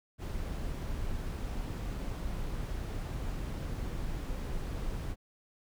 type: noise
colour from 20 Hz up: brown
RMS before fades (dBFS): -36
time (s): 0.18-5.16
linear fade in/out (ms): 50
effects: none